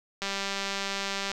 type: click train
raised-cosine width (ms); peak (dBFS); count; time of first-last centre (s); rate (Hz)
0.2; -14; 217; 0.22-1.316; 197
effects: none